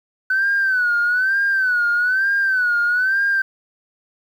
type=tone with vibrato; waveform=sine; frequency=1509 Hz; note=F#6; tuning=34 cents sharp; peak=-14 dBFS; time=0.3-3.42 s; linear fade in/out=5 ms; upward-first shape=sine; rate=1.1 Hz; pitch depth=110 cents each way; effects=tanh soft clip ceiling -11 dBFS + 8-bit